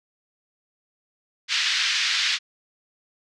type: band-pass noise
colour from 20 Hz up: white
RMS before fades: -23 dBFS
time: 1.48-2.39 s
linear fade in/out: 50 ms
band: 1600 to 4900 Hz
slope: 24 dB/octave
effects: low-pass 8000 Hz 12 dB/octave